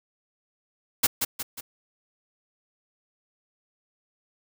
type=noise with echo; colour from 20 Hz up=white; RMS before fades=-19 dBFS; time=1.03-1.07 s; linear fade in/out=10 ms; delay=180 ms; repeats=3; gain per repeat=-6 dB; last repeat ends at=1.61 s; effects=none